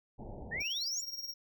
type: low-pass noise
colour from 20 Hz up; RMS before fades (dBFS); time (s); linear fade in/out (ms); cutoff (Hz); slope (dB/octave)
pink; -45; 0.18-0.63; 20; 900; 96
type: exponential sweep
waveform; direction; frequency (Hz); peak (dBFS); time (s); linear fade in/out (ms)
sine; up; 1746 to 7459; -34; 0.51-1.02; 20
type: tone with tremolo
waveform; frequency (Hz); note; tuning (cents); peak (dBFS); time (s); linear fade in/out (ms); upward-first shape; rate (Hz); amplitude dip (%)
square; 5588; F8; 0; -36; 0.6-1.34; 10; triangle; 19; 80
effects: none